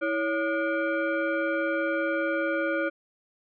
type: tone with frequency modulation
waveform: sine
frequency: 558 Hz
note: C#5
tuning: 11 cents sharp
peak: -24 dBFS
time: 0.01-2.9 s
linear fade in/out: 20 ms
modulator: 885 Hz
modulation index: 1.3
effects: none